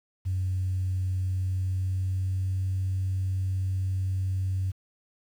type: tone with pitch glide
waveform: sine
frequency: 93 to 94.41 Hz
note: F#2 to F#2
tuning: +9 to +35 cents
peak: -24 dBFS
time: 0.25-4.72 s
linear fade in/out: 20 ms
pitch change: +26 cents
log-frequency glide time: 1.21-2.67 s
effects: tanh soft clip ceiling -21 dBFS + 9-bit